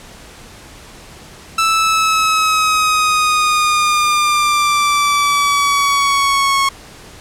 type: exponential sweep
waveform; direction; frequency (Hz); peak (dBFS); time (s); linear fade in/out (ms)
sawtooth; down; 1322 to 1095; -8; 1.58-6.69; 5
effects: pink hiss -38 dBFS RMS until 7.2 s + low-pass 10000 Hz 12 dB/octave